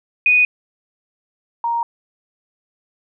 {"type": "tone pair in turn", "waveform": "sine", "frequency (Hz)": [2481, 935], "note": ["D#7", "A#5"], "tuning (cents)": [-6, 5], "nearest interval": "octave + perfect fourth", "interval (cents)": 1689, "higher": "first", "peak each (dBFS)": [-10, -17], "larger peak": "first", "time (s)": [[0.26, 0.45], [1.64, 1.83]], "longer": "neither", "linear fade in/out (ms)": 2, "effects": []}